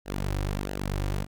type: tone with flanger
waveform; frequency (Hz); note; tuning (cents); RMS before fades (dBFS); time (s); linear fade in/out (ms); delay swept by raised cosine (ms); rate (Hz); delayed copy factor
sawtooth; 49; G1; 0; -30; 0.05-1.27; 50; 0.85 to 4.75; 1.5; -0.7
effects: none